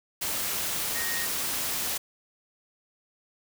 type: tone in noise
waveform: sine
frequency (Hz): 1864.7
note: A#6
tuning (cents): 0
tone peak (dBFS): -33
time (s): 0.95-1.26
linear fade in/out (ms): 10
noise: white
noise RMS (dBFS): -30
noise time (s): 0.21-1.98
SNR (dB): -6
effects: none